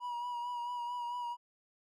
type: tone with vibrato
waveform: triangle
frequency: 966 Hz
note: B5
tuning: 39 cents flat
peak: -34 dBFS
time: 0-1.37 s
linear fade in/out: 50 ms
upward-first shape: sine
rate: 4.5 Hz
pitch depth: 29 cents each way
effects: none